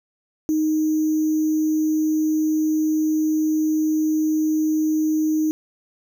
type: tone with sample-and-hold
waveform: sine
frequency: 311.1 Hz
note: D#4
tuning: in tune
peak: -17 dBFS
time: 0.49-5.51 s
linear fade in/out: 0 ms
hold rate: 6300 Hz
effects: none

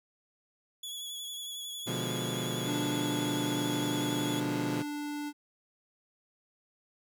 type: tone with vibrato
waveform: sawtooth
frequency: 3388 Hz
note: G#7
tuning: 34 cents sharp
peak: -35 dBFS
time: 0.83-4.4 s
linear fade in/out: 5 ms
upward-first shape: sine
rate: 11 Hz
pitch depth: 30 cents each way
type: chord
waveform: 20% pulse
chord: B diminished seventh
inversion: none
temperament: equal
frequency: 123.47 / 146.83 / 174.61 / 207.7 Hz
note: B2 / D3 / F3 / Ab3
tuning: 0 / 0 / 0 / 0 cents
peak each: -31 / -35 / -33 / -36 dBFS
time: 1.86-4.83 s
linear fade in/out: 20 ms
type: tone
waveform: square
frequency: 293.7 Hz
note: D4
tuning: in tune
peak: -35 dBFS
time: 2.65-5.33 s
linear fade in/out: 50 ms
effects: none

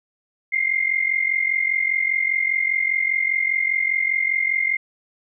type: tone pair together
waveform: sine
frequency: 2088 / 2133 Hz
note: C7 / C7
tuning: -4 / +33 cents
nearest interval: unison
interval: 37 cents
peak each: -21 dBFS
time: 0.52-4.77 s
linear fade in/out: 10 ms
effects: none

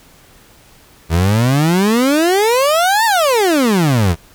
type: exponential two-way sweep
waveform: 30% pulse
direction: up then down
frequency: 78.1 to 932.3 to 78.1 Hz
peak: -8 dBFS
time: 1.09-4.16 s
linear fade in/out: 50 ms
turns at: 3.05 s
effects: pink hiss -46 dBFS RMS until 4.34 s

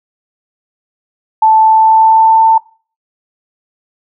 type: tone with pitch glide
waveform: sine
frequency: 878 to 892.8 Hz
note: A5 to A5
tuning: -4 to +25 cents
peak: -4 dBFS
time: 1.42-2.58 s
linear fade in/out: 5 ms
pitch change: +29 cents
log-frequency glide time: 1.59-2.45 s
effects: noise-tail reverb RT60 0.4 s tail -21 dB re dry

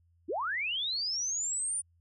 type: linear sweep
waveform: sine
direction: up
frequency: 250.7 to 9430 Hz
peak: -30 dBFS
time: 0.28-1.82 s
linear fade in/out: 20 ms
effects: added 85 Hz sine -64 dBFS peak until 2 s

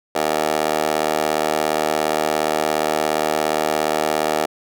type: tone with high-pass filter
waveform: 15% pulse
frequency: 77.2 Hz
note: D#2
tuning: 13 cents flat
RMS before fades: -20 dBFS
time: 0.15-4.46 s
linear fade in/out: 5 ms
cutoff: 520 Hz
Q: 4.5
effects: none

